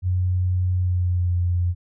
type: tone with pitch glide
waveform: sine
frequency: 91.1 to 88.3 Hz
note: F#2 to F2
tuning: -26 to +20 cents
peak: -18 dBFS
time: 0.02-1.75 s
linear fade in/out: 50 ms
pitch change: -54 cents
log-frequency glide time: 0.75-1.36 s
effects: none